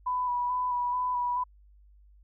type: tone with vibrato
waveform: sine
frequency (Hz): 987.8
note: B5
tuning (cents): 0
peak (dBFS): -26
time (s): 0.06-1.44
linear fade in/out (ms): 10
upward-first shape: square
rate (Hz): 2.3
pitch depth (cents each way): 19
effects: added 50 Hz sine -54 dBFS peak until 2.23 s